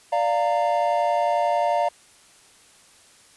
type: chord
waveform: triangle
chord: Bb major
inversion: first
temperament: equal with one note detuned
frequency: 587.3 / 698.5 / 921.1 Hz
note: D5 / F5 / Bb5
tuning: 0 / 0 / -21 cents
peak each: -22 / -20 / -23 dBFS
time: 0.12-1.89 s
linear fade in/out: 10 ms
effects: white hiss -53 dBFS RMS until 3.36 s + resampled to 24000 Hz